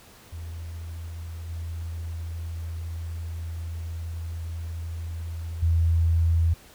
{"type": "tone with level steps", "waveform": "sine", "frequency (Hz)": 82.9, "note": "E2", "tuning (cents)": 10, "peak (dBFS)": [-33, -30, -18], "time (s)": [0.32, 6.54], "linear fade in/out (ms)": 10, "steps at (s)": [1.49, 5.62], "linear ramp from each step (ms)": 10, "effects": ["pink hiss -51 dBFS RMS until 6.74 s"]}